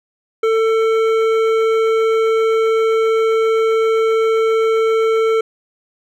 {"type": "tone with hard clipping", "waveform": "sine", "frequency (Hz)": 446.2, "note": "A4", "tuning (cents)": 24, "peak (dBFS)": -14, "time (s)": [0.43, 5.41], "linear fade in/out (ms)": 5, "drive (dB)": 11, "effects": []}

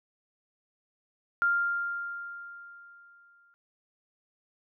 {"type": "tone with exponential decay", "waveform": "sine", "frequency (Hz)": 1396.9, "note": "F6", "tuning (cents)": 0, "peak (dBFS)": -21, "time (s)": [1.42, 3.54], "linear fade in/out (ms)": 0, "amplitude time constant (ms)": 460, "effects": []}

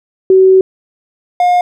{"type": "tone pair in turn", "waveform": ["sine", "triangle"], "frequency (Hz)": [378.2, 713.9], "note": ["F#4", "F5"], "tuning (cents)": [38, 38], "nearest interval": "major seventh", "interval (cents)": 1100, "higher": "second", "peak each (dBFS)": [-3, -5], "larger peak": "first", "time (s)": [[0.3, 0.61], [1.4, 1.61]], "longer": "first", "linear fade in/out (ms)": 2, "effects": []}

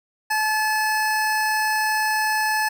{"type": "tone pair together", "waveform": "square", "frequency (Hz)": [863, 1726], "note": ["A5", "A6"], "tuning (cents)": [-34, -34], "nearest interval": "octave", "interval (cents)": 1200, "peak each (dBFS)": -23, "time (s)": [0.3, 2.69], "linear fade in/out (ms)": 10, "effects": []}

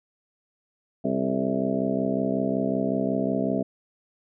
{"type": "harmonic tone with a mistuned harmonic", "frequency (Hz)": 65.41, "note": "C2", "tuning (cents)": 0, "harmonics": [2, 3, 4, 5, 6, 7, 8, 9, 10], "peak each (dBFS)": [-37, -28, -27, -37, -32, -34, -37, -34, -30], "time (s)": [1.04, 3.63], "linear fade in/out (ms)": 10, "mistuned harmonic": 7, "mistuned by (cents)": -45, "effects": []}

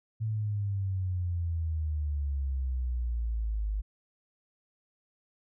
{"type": "exponential sweep", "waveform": "sine", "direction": "down", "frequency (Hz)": [111.5, 50.3], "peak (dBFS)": -28, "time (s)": [0.2, 3.82], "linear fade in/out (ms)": 20, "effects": []}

